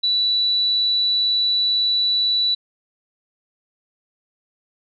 sine tone, 3951 Hz, B7, in tune, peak -16 dBFS, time 0.03-2.55 s, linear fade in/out 10 ms, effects none

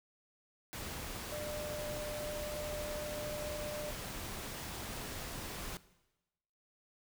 sine tone in noise, 598 Hz, D5, 31 cents sharp, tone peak -40 dBFS, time 1.32-3.91 s, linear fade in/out 0 ms, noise pink, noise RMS -43 dBFS, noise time 0.73-5.77 s, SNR 0 dB, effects noise-tail reverb RT60 1.0 s tail -18 dB re dry

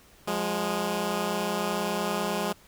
10% pulse tone pair together, 177.04 / 206.9 Hz, F3 / G#3, +24 / -6 cents, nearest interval minor third, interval 270 cents, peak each -23 / -20 dBFS, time 0.27-2.53 s, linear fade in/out 10 ms, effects pink hiss -56 dBFS RMS until 2.67 s

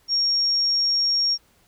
sine tone, 5560 Hz, F8, 9 cents flat, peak -18 dBFS, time 0.08-1.38 s, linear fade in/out 50 ms, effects pink hiss -60 dBFS RMS until 1.67 s

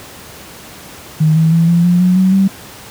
sine tone with pitch steps, 156.1 / 160.95 / 165.96 / 171.12 / 176.44 / 181.92 / 187.58 / 193.41 Hz, D#3 / E3 / E3 / F3 / F3 / F#3 / F#3 / G3, +6 / -41 / +12 / -35 / +18 / -29 / +24 / -23 cents, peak -7 dBFS, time 1.2-2.48 s, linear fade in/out 10 ms, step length 160 ms, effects pink hiss -34 dBFS RMS until 2.9 s + high-pass 80 Hz 12 dB/octave

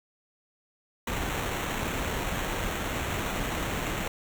pink noise with sample-and-hold, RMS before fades -31 dBFS, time 1.07-4.08 s, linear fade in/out 5 ms, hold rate 4900 Hz, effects none

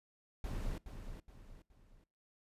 brown noise with echo, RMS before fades -39 dBFS, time 0.44-0.78 s, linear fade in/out 2 ms, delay 420 ms, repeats 3, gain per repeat -8 dB, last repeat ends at 2.04 s, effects noise-tail reverb RT60 0.4 s tail -24 dB re dry + resampled to 32000 Hz

